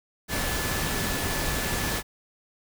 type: tone in noise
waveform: sine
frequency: 1733 Hz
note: A6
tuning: 27 cents flat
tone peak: -36 dBFS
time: 0.28-2.03 s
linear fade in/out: 50 ms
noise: pink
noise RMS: -28 dBFS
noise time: 0.28-2.03 s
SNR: -11 dB
effects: none